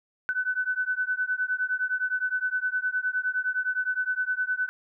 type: beating tone pair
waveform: sine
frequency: 1500 / 1509.7 Hz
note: F#6 / F#6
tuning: +23 / +34 cents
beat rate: 9.7 Hz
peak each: -28 dBFS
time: 0.29-4.69 s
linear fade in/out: 0 ms
effects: none